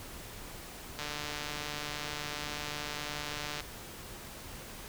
click train, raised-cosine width 0.2 ms, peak -20 dBFS, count 388, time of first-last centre 0.99-3.605 s, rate 148 Hz, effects pink hiss -46 dBFS RMS until 4.88 s

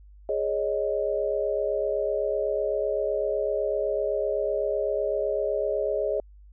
sine chord, Ab suspended fourth, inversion none, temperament equal, 415.3 / 554.4 / 622.3 Hz, Ab4 / Db5 / Eb5, 0 / 0 / 0 cents, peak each -28 dBFS, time 0.29-6.2 s, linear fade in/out 2 ms, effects added 50 Hz sine -47 dBFS peak until 6.52 s

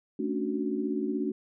sine chord, D major seventh, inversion second, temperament equal, 220 / 277.2 / 293.7 / 370 Hz, A3 / C#4 / D4 / F#4, 0 / 0 / 0 / 0 cents, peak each -33 dBFS, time 0.19-1.32 s, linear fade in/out 5 ms, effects none

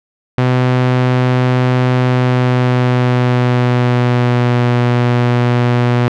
sawtooth tone with pitch glide, 126.3 to 121.86 Hz, B2 to B2, +39 to -23 cents, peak -6 dBFS, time 0.38-6.08 s, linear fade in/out 0 ms, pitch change -62 cents, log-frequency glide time 1.98-4.68 s, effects low-pass 3000 Hz 12 dB/octave

